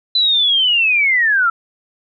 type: linear sweep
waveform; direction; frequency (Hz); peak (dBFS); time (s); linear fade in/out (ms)
sine; down; 4029 to 1318.5; -11; 0.15-1.5; 5
effects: none